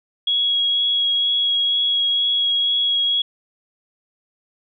sine tone with vibrato, 3322 Hz, G#7, in tune, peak -16 dBFS, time 0.27-3.22 s, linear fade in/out 5 ms, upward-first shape sine, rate 2.1 Hz, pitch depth 10 cents each way, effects none

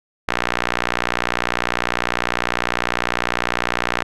sawtooth tone with band-pass filter, 60 Hz, B1, 49 cents flat, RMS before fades -22 dBFS, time 0.28-4.03 s, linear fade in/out 5 ms, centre 1700 Hz, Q 1, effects none

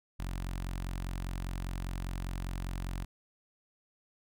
sawtooth tone with notch filter, 45 Hz, F#1, 47 cents flat, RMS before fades -37 dBFS, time 0.19-3.05 s, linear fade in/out 10 ms, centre 460 Hz, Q 1.2, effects none

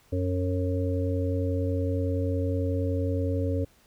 harmonic tone with a mistuned harmonic, 90.8 Hz, F#2, 32 cents flat, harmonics 1 / 3 / 5 / 6, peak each -26 / -31 / -33 / -34 dBFS, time 0.12-3.65 s, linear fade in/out 10 ms, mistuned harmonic 3, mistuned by +22 cents, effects pink hiss -61 dBFS RMS until 3.86 s

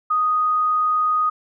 sine tone, 1244 Hz, D#6, 1 cent flat, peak -16 dBFS, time 0.1-1.3 s, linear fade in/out 10 ms, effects none

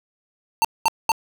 square tone bursts, 902 Hz, A5, 43 cents sharp, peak -15 dBFS, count 3, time 0.62-1.118 s, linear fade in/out 0 ms, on 26 ms, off 210 ms, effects none

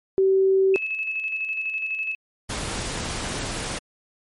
sine tone, 384.1 Hz, G4, 35 cents flat, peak -15 dBFS, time 0.18-0.76 s, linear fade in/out 0 ms
sine tone with tremolo, 2598 Hz, E7, 26 cents flat, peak -23 dBFS, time 0.74-2.15 s, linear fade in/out 2 ms, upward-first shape square, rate 12 Hz, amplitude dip 40%
pink noise, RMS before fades -29 dBFS, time 2.49-3.79 s, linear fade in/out 10 ms
effects MP3 48 kbps

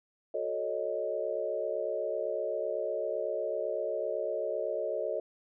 sine chord, D# half-diminished seventh, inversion first, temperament equal, 370 / 440 / 554.4 / 622.3 Hz, F#4 / A4 / C#5 / D#5, 0 / 0 / 0 / 0 cents, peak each -40 / -36 / -35 / -34 dBFS, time 0.34-5.2 s, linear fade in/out 5 ms, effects none

